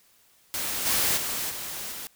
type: noise with level steps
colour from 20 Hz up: white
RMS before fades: -30 / -24 / -30 / -35 / -37 dBFS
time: 0.54-2.07 s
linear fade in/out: 0 ms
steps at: 0.85 / 1.16 / 1.49 / 1.91 s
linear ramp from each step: 20 ms
effects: white hiss -61 dBFS RMS until 2.15 s